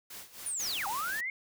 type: noise with tremolo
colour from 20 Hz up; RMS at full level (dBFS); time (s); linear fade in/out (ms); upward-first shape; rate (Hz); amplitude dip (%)
white; -44; 0.1-1.01; 5; sine; 3.8; 80
type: linear two-way sweep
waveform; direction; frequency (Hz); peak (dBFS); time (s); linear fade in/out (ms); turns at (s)
sine; down then up; 9770 to 763 to 2185; -32; 0.46-1.3; 2; 0.87
type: noise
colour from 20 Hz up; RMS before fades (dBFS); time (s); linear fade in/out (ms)
white; -41; 0.59-1.21; 10
effects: none